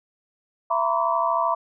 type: tone cluster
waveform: sine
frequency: 670 / 944 / 1017 / 1147 Hz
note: E5 / A#5 / C6 / D6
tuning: +28 / +22 / -50 / -41 cents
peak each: -25 dBFS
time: 0.7-1.55 s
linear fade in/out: 10 ms
effects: none